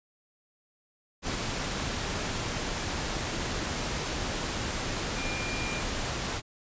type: tone in noise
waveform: sine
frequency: 2400 Hz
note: D7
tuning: 37 cents sharp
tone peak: -36 dBFS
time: 5.15-5.83 s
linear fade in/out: 50 ms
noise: pink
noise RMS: -32 dBFS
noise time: 1.22-6.42 s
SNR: -7 dB
effects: resampled to 16000 Hz